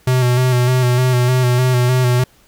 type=tone with vibrato; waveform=square; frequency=125.6 Hz; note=B2; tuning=30 cents sharp; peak=-12 dBFS; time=0.07-2.24 s; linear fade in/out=5 ms; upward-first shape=square; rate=3.3 Hz; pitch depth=29 cents each way; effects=pink hiss -52 dBFS RMS until 2.47 s